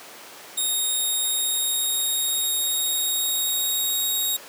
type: tone with pitch glide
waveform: 10% pulse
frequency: 3729 to 3772 Hz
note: A#7 to A#7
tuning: 0 to +20 cents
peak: -15 dBFS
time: 0.57-4.37 s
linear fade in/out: 10 ms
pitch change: +20 cents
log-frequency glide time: 1.16-4.02 s
effects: pink hiss -41 dBFS RMS until 4.48 s + high-pass 400 Hz 12 dB/octave